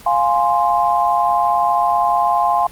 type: chord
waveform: sine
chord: F minor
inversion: none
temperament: equal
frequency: 698.5 / 830.6 / 1046.5 Hz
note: F5 / Ab5 / C6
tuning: 0 / 0 / 0 cents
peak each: -17 dBFS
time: 0.06-2.67 s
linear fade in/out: 5 ms
effects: pink hiss -41 dBFS RMS until 2.71 s + Opus 48 kbps